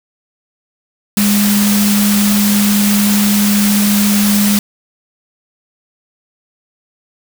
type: tone in noise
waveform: sine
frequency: 205.1 Hz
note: G#3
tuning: 21 cents flat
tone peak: -10 dBFS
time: 1.17-4.59 s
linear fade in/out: 2 ms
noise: white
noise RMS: -17 dBFS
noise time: 1.17-4.59 s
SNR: +4 dB
effects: none